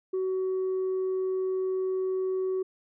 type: tone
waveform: sine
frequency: 375.6 Hz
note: F#4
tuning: 26 cents sharp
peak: -24 dBFS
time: 0.13-2.63 s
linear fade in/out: 10 ms
effects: tanh soft clip ceiling -24 dBFS